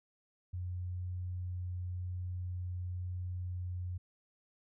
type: tone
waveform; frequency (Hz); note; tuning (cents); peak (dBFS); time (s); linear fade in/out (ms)
sine; 90.1; F#2; -45; -36; 0.53-3.98; 10
effects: none